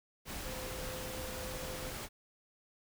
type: tone in noise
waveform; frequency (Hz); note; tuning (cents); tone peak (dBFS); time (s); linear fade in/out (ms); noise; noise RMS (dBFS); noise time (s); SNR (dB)
sine; 515; C5; -28; -45; 0.43-1.94; 50; pink; -42; 0.25-2.09; -6
effects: none